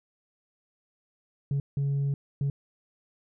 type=tone bursts at uneven times; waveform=sine; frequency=140 Hz; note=C#3; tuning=18 cents sharp; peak=-22 dBFS; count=3; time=1.51-1.6 / 1.77-2.14 / 2.41-2.5 s; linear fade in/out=2 ms; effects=tanh soft clip ceiling -23 dBFS